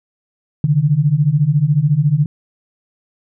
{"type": "beating tone pair", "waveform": "sine", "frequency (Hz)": [139, 153], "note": ["C#3", "D#3"], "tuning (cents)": [5, -29], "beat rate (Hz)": 14, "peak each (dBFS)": [-15, -13], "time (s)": [0.64, 2.26], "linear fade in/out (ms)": 2, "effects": []}